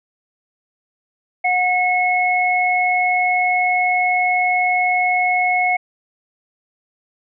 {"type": "tone pair together", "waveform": "sine", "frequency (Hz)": [728, 2184], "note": ["F#5", "C#7"], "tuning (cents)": [-28, -26], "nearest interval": "octave + perfect fifth", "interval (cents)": 1902, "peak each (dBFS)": -17, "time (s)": [1.44, 5.77], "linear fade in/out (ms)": 10, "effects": []}